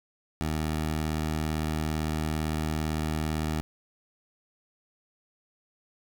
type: tone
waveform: 15% pulse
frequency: 77.78 Hz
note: D#2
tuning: in tune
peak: -21 dBFS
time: 0.41-3.61 s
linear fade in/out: 0 ms
effects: 8-bit